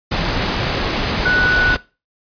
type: tone in noise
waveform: sine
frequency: 1480 Hz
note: F#6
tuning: in tune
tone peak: -13 dBFS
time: 1.25-1.75 s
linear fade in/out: 10 ms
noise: pink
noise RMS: -19 dBFS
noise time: 0.11-1.77 s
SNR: +3 dB
effects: noise-tail reverb RT60 0.3 s tail -20 dB re dry + resampled to 11025 Hz